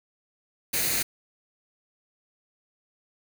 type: noise with comb filter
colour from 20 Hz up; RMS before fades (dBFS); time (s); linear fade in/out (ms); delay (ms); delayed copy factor
white; -26; 0.73-1.03; 10; 0.46; +0.55
effects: none